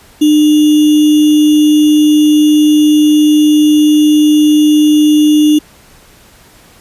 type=tone with sample-and-hold; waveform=sine; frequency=301.4 Hz; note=D4; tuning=45 cents sharp; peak=-4 dBFS; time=0.21-5.59 s; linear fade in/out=10 ms; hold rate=3150 Hz; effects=pink hiss -42 dBFS RMS until 6.8 s + resampled to 32000 Hz